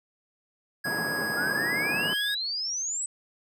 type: tone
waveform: square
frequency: 1661.2 Hz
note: G#6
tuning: in tune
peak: -29 dBFS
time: 0.84-2.35 s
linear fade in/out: 10 ms
type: band-pass noise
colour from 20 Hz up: pink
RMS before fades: -34 dBFS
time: 0.85-2.14 s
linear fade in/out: 10 ms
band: 150 to 1500 Hz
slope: 24 dB/octave
type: exponential sweep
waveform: sine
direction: up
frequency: 1395 to 8100 Hz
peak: -28 dBFS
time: 1.37-3.06 s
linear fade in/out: 5 ms
effects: none